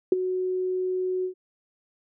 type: tone with ADSR envelope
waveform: sine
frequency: 369.3 Hz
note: F#4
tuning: 3 cents flat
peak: -12 dBFS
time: 0.12-1.34 s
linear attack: 3 ms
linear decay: 18 ms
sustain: -12 dB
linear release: 97 ms
effects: none